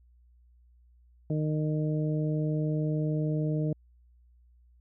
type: harmonic tone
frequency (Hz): 153.4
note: D#3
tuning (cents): -24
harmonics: 1 / 2 / 3 / 4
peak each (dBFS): -27 / -33 / -37 / -39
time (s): 1.3-3.73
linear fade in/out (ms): 2
effects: added 60 Hz sine -57 dBFS peak until 4.8 s